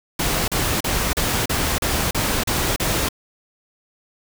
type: noise bursts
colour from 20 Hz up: pink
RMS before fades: -21 dBFS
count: 9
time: 0.19-3.088 s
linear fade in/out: 5 ms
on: 290 ms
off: 36 ms
effects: none